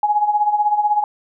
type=tone with tremolo; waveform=sine; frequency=836 Hz; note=G#5; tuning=11 cents sharp; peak=-11 dBFS; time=0.03-1.04 s; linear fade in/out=2 ms; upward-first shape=sine; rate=16 Hz; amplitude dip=70%; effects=none